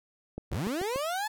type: click train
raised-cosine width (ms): 2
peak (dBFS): -23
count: 5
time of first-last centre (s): 0.38-0.96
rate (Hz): 6.9
type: linear sweep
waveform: 30% pulse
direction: up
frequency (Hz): 39.56 to 880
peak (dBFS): -27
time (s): 0.51-1.28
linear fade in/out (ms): 10
effects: none